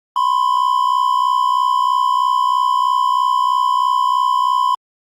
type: tone pair together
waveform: triangle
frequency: 999 / 1062.1 Hz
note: B5 / C6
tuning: +20 / +26 cents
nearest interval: minor second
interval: 106 cents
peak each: -13 / -15 dBFS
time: 0.16-4.75 s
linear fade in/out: 2 ms
effects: Opus 32 kbps